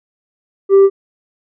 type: tone with tanh clipping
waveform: sine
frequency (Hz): 392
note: G4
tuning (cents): 0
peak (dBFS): -5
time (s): 0.69-0.9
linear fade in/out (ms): 50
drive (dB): 2
effects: none